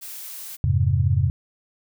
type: noise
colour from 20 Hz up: blue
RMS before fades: -36 dBFS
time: 0.01-0.57 s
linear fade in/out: 20 ms
type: chord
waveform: sine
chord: F minor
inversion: none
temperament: equal with one note detuned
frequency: 87.31 / 103.83 / 133.87 Hz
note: F2 / Ab2 / C3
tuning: 0 / 0 / +40 cents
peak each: -21 dBFS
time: 0.64-1.3 s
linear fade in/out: 0 ms
effects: none